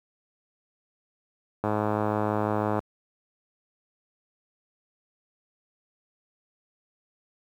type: click train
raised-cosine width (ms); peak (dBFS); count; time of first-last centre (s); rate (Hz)
1; -12; 123; 1.64-2.791; 106
effects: high-pass 60 Hz 12 dB/octave + 9-bit